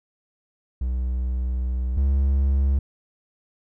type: tone pair in turn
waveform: triangle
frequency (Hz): 62.6 / 68.3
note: B1 / C#2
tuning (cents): +24 / -25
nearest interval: major second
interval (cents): 151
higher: second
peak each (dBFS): -20 / -15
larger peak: second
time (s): 0.81-1.97 / 1.97-2.79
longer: first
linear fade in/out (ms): 5
effects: none